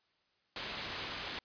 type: low-pass noise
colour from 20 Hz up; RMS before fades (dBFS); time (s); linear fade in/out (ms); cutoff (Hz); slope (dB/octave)
white; -42; 0.56-1.39; 2; 4400; 24
effects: white hiss -75 dBFS RMS until 1.44 s + resampled to 11025 Hz